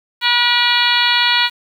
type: harmonic tone with a mistuned harmonic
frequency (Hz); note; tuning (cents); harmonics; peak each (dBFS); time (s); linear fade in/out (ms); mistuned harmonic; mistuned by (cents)
482.7; B4; -40; 2 / 3 / 4 / 5 / 6 / 7 / 8 / 9; -20 / -20 / -20 / -20 / -20 / -20 / -20 / -20; 0.21-1.5; 50; 5; -17
effects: 7-bit